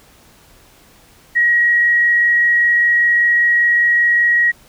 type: tone with frequency modulation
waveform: sine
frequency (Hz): 1901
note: A#6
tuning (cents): +33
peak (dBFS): -10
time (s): 1.35-4.52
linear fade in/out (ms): 20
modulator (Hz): 25.1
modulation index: 0.41
effects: pink hiss -48 dBFS RMS until 4.68 s